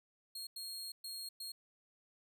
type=tone bursts at uneven times; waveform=sawtooth; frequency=4260 Hz; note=C8; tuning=30 cents sharp; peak=-40 dBFS; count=4; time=0.35-0.47 / 0.56-0.92 / 1.04-1.29 / 1.4-1.52 s; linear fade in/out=5 ms; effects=none